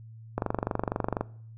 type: click train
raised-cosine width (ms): 1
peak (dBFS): -13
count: 21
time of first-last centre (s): 0.38-1.21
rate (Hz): 24.1
effects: noise-tail reverb RT60 0.6 s tail -21 dB re dry + added 112 Hz sine -44 dBFS peak until 1.57 s